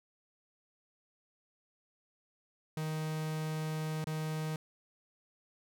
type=tone with dropouts; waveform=45% pulse; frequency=156.3 Hz; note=D#3; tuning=8 cents sharp; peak=-34 dBFS; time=2.77-4.56 s; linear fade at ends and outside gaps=2 ms; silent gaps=4.043-4.07 s; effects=none